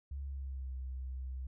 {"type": "tone with pitch glide", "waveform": "sine", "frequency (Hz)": [69.3, 64.66], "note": ["C#2", "C2"], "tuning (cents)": [0, -20], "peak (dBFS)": -38, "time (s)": [0.11, 1.47], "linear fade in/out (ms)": 5, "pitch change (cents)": -120, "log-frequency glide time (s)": [0.23, 0.73], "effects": []}